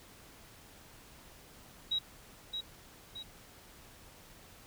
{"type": "tone with echo", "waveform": "sine", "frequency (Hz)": 3839, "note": "B7", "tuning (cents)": -50, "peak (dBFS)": -29, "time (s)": [1.91, 1.99], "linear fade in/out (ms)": 10, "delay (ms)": 620, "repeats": 2, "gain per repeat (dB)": -6, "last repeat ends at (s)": 3.23, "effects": ["pink hiss -56 dBFS RMS until 4.66 s"]}